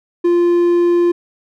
triangle tone, 347.5 Hz, F4, 9 cents flat, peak -8 dBFS, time 0.24-1.12 s, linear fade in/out 10 ms, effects none

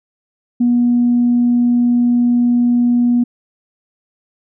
sine tone, 241.6 Hz, B3, 38 cents flat, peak -9 dBFS, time 0.6-3.24 s, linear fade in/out 10 ms, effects tanh soft clip ceiling -5 dBFS

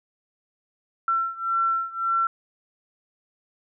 sine beating tone pair, 1350 / 1351.8 Hz, E6 / E6, +41 / +43 cents, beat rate 1.8 Hz, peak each -24 / -26 dBFS, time 1.08-2.27 s, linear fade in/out 2 ms, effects none

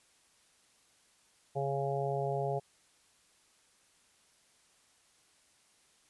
harmonic tone, 138.59 Hz, C#3, in tune, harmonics 1 / 3 / 4 / 5 / 6, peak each -36 / -36 / -38 / -36 / -42 dBFS, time 1.55-2.6 s, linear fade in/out 20 ms, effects white hiss -67 dBFS RMS until 6.09 s + resampled to 24000 Hz

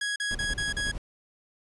sawtooth tone bursts, 1661.2 Hz, G#6, in tune, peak -24 dBFS, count 5, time 0.01-0.916 s, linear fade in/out 5 ms, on 150 ms, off 39 ms
brown noise with tremolo, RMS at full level -34 dBFS, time 0.31-0.98 s, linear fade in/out 0 ms, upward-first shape square, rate 11 Hz, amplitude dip 45%
effects resampled to 24000 Hz

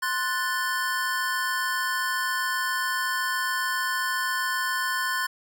square chord, F# diminished, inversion second, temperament equal, 1046.5 / 1480 / 1760 Hz, C6 / F#6 / A6, 0 / 0 / 0 cents, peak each -30 dBFS, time 0.02-5.27 s, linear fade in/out 10 ms, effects none

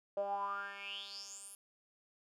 10% pulse tone with band-pass filter sweep, 199.5 Hz, G3, 31 cents sharp, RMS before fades -42 dBFS, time 0.17-1.55 s, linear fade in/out 2 ms, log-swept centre 570 to 11000 Hz, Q 8.7, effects none

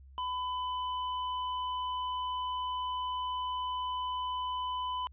square tone, 1003 Hz, B5, 26 cents sharp, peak -33 dBFS, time 0.18-5.07 s, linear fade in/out 0 ms, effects added 67 Hz sine -51 dBFS peak until 5.12 s + resampled to 8000 Hz

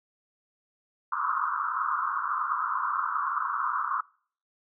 white band-pass noise, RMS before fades -29 dBFS, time 1.12-4.01 s, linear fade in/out 5 ms, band 1000 to 1400 Hz, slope 96 dB/octave, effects noise-tail reverb RT60 0.5 s tail -25 dB re dry

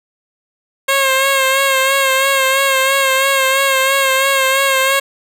10% pulse tone with vibrato, 538 Hz, C5, 48 cents sharp, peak -3 dBFS, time 0.88-5 s, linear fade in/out 10 ms, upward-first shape sine, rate 3 Hz, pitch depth 37 cents each way, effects none

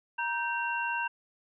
sine tone cluster, 944 / 1559 / 2740 Hz, A#5 / G6 / F7, +22 / -10 / -34 cents, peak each -32 / -33 / -35 dBFS, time 0.18-1.08 s, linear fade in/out 10 ms, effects none

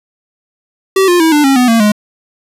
square tone with pitch steps, 384.3 / 352.4 / 323.2 / 296.3 / 271.7 / 249.2 / 228.5 / 209.5 Hz, G4 / F4 / E4 / D4 / C#4 / B3 / A#3 / G#3, -34 / +16 / -34 / +15 / -35 / +16 / -34 / +15 cents, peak -7 dBFS, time 0.96-1.92 s, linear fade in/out 5 ms, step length 120 ms, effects resampled to 32000 Hz

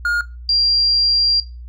triangle / sine tone pair in turn, 1424 / 4758 Hz, F6 / D8, +33 / +22 cents, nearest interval octave + major sixth, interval 2089 cents, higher second, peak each -13 dBFS, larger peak neither, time 0.05-0.21 / 0.49-1.4 s, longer second, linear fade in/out 2 ms, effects noise-tail reverb RT60 0.3 s tail -20 dB re dry + added 60 Hz sine -31 dBFS peak until 1.68 s

